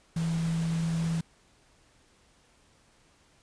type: tone in noise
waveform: sine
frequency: 164.81 Hz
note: E3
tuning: in tune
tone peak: -26 dBFS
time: 0.16-1.21 s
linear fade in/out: 5 ms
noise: pink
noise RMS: -42 dBFS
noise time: 0.16-1.21 s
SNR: +13 dB
effects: pink hiss -63 dBFS RMS until 3.42 s + resampled to 22050 Hz